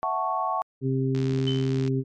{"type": "chord", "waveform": "sine", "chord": "F# minor seventh", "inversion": "third", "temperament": "equal", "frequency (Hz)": [659.3, 740, 880, 1108.7], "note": ["E5", "F#5", "A5", "C#6"], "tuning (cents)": [0, 0, 0, 0], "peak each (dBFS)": [-32, -29, -30, -27], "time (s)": [0.03, 0.62], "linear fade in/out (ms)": 0}
{"type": "harmonic tone", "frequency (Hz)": 132.6, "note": "C3", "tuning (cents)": 23, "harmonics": [1, 2, 3], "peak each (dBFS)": [-24, -27, -29], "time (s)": [0.81, 2.04], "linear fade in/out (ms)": 50}
{"type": "click train", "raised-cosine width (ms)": 0.2, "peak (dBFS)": -22, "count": 56, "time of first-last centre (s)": [1.15, 1.878], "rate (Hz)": 75.6}
{"type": "tone with exponential decay", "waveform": "sine", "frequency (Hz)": 3048, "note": "G7", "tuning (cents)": -49, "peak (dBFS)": -26, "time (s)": [1.47, 1.77], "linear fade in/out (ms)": 5, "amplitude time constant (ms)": 65}
{"effects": ["MP3 64 kbps"]}